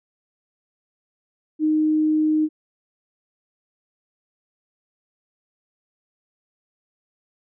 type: tone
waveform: sine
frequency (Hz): 309.2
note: D#4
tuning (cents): -11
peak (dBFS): -16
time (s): 1.59-2.49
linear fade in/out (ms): 50
effects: none